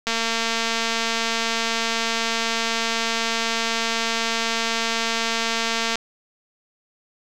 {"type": "click train", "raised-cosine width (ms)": 0.2, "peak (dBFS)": -6, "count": 1343, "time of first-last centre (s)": [0.07, 5.956], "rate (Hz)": 228, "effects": []}